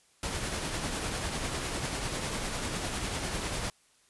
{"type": "noise with tremolo", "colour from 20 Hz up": "pink", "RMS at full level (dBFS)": -32, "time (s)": [0.23, 3.7], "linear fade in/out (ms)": 2, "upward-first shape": "triangle", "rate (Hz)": 10, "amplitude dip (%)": 40, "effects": ["white hiss -65 dBFS RMS until 4.09 s", "resampled to 24000 Hz"]}